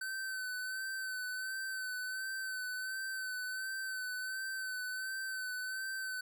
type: tone with vibrato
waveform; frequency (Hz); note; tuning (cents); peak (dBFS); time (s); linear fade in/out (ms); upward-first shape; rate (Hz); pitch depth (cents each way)
square; 1527; G6; -46; -38; 0.01-6.21; 5; sine; 1.4; 30
effects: none